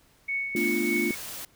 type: tone with tremolo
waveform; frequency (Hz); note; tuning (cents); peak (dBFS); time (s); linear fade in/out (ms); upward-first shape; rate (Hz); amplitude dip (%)
sine; 2217; C#7; 0; -25; 0.28-1.15; 10; triangle; 3.3; 55
type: chord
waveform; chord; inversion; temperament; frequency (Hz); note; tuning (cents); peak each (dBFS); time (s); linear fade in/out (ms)
sine; B half-diminished seventh; third; equal; 220 / 246.9 / 293.7 / 349.2; A3 / B3 / D4 / F4; 0 / 0 / 0 / 0; -31 / -32 / -31 / -28; 0.55-1.11; 2
type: noise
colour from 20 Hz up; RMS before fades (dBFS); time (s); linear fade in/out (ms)
white; -38; 0.56-1.45; 2
effects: pink hiss -61 dBFS RMS until 1.55 s